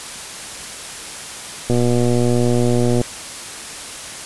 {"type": "click train", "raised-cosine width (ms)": 2, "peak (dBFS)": -5, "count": 160, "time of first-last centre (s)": [1.7, 3.014], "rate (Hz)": 121, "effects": ["white hiss -31 dBFS RMS until 4.25 s", "resampled to 24000 Hz"]}